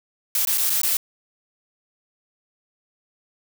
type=noise with dropouts; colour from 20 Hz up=blue; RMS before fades=-21 dBFS; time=0.35-0.97 s; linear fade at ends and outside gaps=1 ms; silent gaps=0.451-0.472 / 0.575-0.58 / 0.696-0.702 / 0.816-0.833 s; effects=none